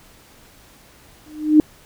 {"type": "tone with exponential growth", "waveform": "sine", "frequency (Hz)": 305.3, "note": "D#4", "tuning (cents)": -33, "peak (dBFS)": -4, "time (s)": [1.26, 1.6], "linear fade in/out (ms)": 1, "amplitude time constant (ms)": 72, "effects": ["pink hiss -49 dBFS RMS until 1.85 s"]}